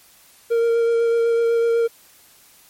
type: tone with vibrato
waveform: triangle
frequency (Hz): 463.8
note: A#4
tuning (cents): -9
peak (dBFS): -13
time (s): 0.5-1.88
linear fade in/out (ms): 20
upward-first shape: sine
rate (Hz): 8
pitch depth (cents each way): 12
effects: white hiss -51 dBFS RMS until 2.69 s + MP3 64 kbps